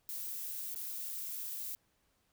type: noise with dropouts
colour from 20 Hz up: violet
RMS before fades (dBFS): -41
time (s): 0.09-1.75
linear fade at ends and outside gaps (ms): 0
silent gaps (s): 0.746-0.759
effects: pink hiss -75 dBFS RMS until 2.32 s